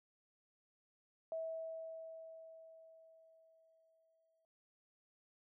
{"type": "tone with exponential decay", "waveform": "sine", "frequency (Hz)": 649, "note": "E5", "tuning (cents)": -27, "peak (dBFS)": -38, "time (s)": [1.32, 4.45], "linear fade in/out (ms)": 1, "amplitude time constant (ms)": 680, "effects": []}